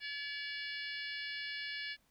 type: harmonic tone with a mistuned harmonic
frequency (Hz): 572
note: D5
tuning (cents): -46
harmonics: 3 / 4 / 5 / 6 / 7 / 8 / 9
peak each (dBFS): -43 / -45 / -47 / -49 / -50 / -51 / -52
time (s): 0-1.97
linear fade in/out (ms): 50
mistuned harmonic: 7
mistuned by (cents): +74
effects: pink hiss -73 dBFS RMS until 2.1 s